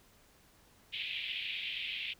pink band-pass noise, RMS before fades -39 dBFS, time 0.92-2.14 s, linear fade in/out 20 ms, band 2300 to 3500 Hz, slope 48 dB/octave, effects pink hiss -64 dBFS RMS until 2.19 s

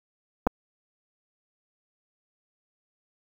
clicks, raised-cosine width 1 ms, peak -9 dBFS, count 2, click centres 0.468 / 0.472 s, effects 7-bit

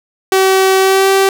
sawtooth tone with pitch glide, 381.5 to 387.9 Hz, G4 to G4, -47 to -18 cents, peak -4 dBFS, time 0.32-1.29 s, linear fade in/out 2 ms, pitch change +29 cents, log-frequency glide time 0.79-1.09 s, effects none

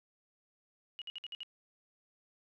sine tone bursts, 2891 Hz, F#7, 41 cents flat, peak -40 dBFS, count 6, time 0.99-1.432 s, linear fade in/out 0 ms, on 27 ms, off 56 ms, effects none

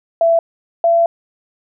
sine tone pair in turn, 667 / 675.1 Hz, E5 / E5, +20 / +41 cents, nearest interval unison, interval 21 cents, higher second, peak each -9 dBFS, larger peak neither, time 0.21-0.39 / 0.84-1.06 s, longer second, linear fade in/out 2 ms, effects none

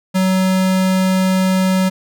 square tone, 187.5 Hz, F#3, 23 cents sharp, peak -13 dBFS, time 0.14-1.9 s, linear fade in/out 20 ms, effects none

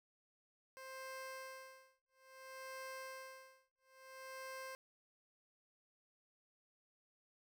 15% pulse tone with tremolo, 525 Hz, C5, 6 cents sharp, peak -40 dBFS, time 0.77-4.75 s, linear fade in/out 0 ms, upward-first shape sine, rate 0.59 Hz, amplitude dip 100%, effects none

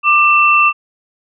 sine tone pair together, 1186.9 / 2683 Hz, D6 / E7, +18 / +30 cents, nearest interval octave + major second, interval 1412 cents, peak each -10 dBFS, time 0.03-0.73 s, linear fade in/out 50 ms, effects none

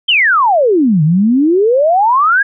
sine exponential two-way sweep, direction down then up, 3219 to 146.83 to 1684 Hz, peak -7 dBFS, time 0.08-2.43 s, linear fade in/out 10 ms, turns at 1.03 s, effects none

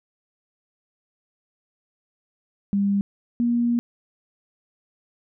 sine tone pair in turn, 200 / 237.8 Hz, G3 / A#3, +35 / +35 cents, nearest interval minor third, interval 300 cents, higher second, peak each -18 / -18 dBFS, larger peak neither, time 2.73-3.01 / 3.4-3.79 s, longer second, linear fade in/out 0 ms, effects none

